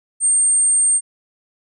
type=tone; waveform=sine; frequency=8670 Hz; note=C#9; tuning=39 cents flat; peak=-12 dBFS; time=0.2-1.01 s; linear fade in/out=50 ms; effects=none